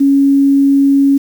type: tone with quantisation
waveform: sine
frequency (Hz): 277.2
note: C#4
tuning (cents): 0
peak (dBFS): -6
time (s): 0-1.18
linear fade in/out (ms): 10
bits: 6
effects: none